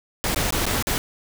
pink noise with dropouts, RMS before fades -23 dBFS, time 0.24-0.98 s, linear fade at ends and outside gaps 0 ms, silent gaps 0.346-0.36 / 0.506-0.524 / 0.655-0.665 / 0.825-0.87 s, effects none

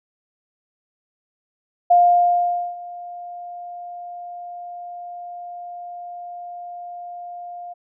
sine tone with ADSR envelope, 704 Hz, F5, 14 cents sharp, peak -9 dBFS, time 1.9-7.74 s, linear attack 11 ms, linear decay 840 ms, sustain -22 dB, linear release 17 ms, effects none

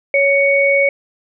sine tone pair together, 557.8 / 2231 Hz, C#5 / C#7, +11 / +11 cents, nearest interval 2 octaves, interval 2400 cents, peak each -13 dBFS, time 0.14-0.89 s, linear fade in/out 2 ms, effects none

